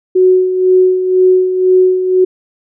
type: tone with tremolo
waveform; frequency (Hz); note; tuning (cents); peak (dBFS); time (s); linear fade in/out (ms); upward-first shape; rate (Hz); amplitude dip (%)
sine; 370; F#4; 0; -4; 0.15-2.25; 10; sine; 2; 60
effects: none